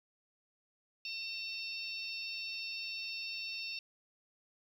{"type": "harmonic tone with a mistuned harmonic", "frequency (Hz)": 898, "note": "A5", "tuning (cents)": 35, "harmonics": [3, 4, 5, 6], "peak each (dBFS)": [-41, -49, -46, -45], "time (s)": [1.05, 3.79], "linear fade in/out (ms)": 2, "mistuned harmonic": 4, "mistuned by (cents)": 52, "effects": ["11-bit"]}